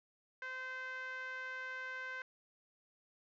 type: tone with band-pass filter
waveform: sawtooth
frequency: 516 Hz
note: C5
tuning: 24 cents flat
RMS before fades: -44 dBFS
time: 0.42-2.22 s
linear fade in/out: 2 ms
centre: 1700 Hz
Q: 5.2
effects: resampled to 16000 Hz